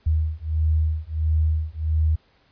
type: beating tone pair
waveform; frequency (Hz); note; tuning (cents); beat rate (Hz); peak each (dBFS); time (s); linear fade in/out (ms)
sine; 77.78 / 79.28; D#2 / D#2; 0 / +33; 1.5; -22; 0.06-2.16; 10
effects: pink hiss -61 dBFS RMS until 2.51 s + resampled to 11025 Hz